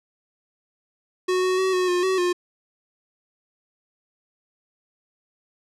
square tone with pitch steps, 368 / 370.5 / 377.5 / 366.3 / 356.7 / 377.3 / 355.8 Hz, F#4 / F#4 / F#4 / F#4 / F4 / F#4 / F4, -9 / +2 / +35 / -17 / +37 / +34 / +32 cents, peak -20 dBFS, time 1.28-2.33 s, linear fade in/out 10 ms, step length 150 ms, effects low-pass 8000 Hz 12 dB/octave

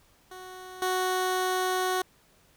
15% pulse tone with level steps, 370 Hz, F#4, in tune, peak -35 / -19 dBFS, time 0.31-2.02 s, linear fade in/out 5 ms, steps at 0.82 s, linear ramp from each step 2 ms, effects pink hiss -62 dBFS RMS until 2.56 s

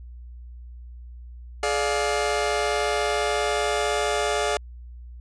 sawtooth chord, D diminished, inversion second, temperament just, 422.9 / 587.3 / 704.8 Hz, Ab4 / D5 / F5, +31 / 0 / +16 cents, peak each -22 / -23 / -23 dBFS, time 1.63-4.57 s, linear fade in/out 2 ms, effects added 60 Hz sine -38 dBFS peak until 5.2 s + resampled to 22050 Hz

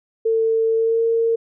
sine tone with pitch glide, 449.2 to 457.3 Hz, A4 to A#4, +36 to -33 cents, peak -15 dBFS, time 0.25-1.36 s, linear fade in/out 10 ms, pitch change +31 cents, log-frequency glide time 0.74-1.02 s, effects none

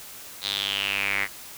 square tone with band-pass filter sweep, 49.82 Hz, G1, 29 cents sharp, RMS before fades -27 dBFS, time 0.41-1.28 s, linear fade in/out 50 ms, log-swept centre 4000 to 2000 Hz, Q 6.2, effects white hiss -42 dBFS RMS until 1.57 s

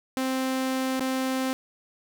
sawtooth tone with dropouts, 261.6 Hz, C4, in tune, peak -21 dBFS, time 0.17-1.53 s, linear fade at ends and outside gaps 0 ms, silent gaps 0.996-1.006 s, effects none

